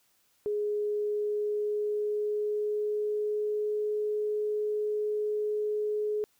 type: tone with pitch glide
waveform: sine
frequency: 417.1 to 422.2 Hz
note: G#4 to G#4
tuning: +7 to +29 cents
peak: -27 dBFS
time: 0.46-6.24 s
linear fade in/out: 0 ms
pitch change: +22 cents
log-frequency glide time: 0.7-3.92 s
effects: white hiss -69 dBFS RMS until 6.39 s